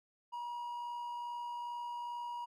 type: tone with amplitude modulation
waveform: triangle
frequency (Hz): 958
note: A#5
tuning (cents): +47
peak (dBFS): -36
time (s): 0.32-2.46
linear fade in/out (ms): 20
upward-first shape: sine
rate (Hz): 62.4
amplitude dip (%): 25
effects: none